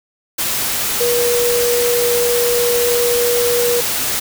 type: tone in noise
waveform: sine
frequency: 481 Hz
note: B4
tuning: 46 cents flat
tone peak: -14 dBFS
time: 1-3.81 s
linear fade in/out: 10 ms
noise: white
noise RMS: -19 dBFS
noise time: 0.38-4.2 s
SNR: +2 dB
effects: none